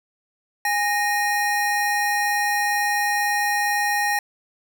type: tone pair together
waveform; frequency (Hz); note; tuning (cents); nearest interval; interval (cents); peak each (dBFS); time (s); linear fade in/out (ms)
square; 822.1 / 1860; G#5 / A#6; -18 / -4; octave + major second; 1414; -23; 0.65-4.19; 2
effects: none